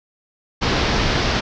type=low-pass noise; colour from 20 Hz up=pink; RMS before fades=-19 dBFS; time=0.61-1.41 s; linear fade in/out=20 ms; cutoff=5600 Hz; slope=48 dB/octave; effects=none